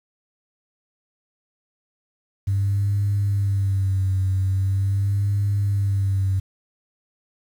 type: tone with vibrato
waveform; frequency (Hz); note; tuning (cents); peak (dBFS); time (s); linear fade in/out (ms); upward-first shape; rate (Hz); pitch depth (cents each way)
sine; 98; G2; 0; -17; 2.47-6.4; 10; sine; 0.42; 57
effects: tanh soft clip ceiling -14 dBFS + 8-bit